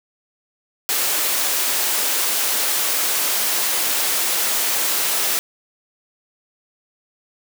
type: high-pass noise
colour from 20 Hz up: white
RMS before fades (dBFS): -20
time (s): 0.89-5.39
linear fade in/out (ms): 0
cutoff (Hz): 340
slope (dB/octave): 12
effects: none